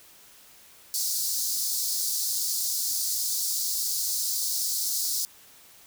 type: high-pass noise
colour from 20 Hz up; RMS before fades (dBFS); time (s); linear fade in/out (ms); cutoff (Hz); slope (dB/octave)
pink; -28; 0.94-5.25; 0; 4400; 48
effects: white hiss -53 dBFS RMS until 5.86 s